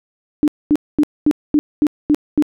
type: tone bursts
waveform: sine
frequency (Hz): 297.6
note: D4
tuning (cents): +23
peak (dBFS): -9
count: 8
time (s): 0.43-2.424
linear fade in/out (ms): 0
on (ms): 48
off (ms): 230
effects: none